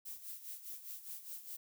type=noise with tremolo; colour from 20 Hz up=violet; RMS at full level=-45 dBFS; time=0.05-1.57 s; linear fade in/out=10 ms; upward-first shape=sine; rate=4.9 Hz; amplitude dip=70%; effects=none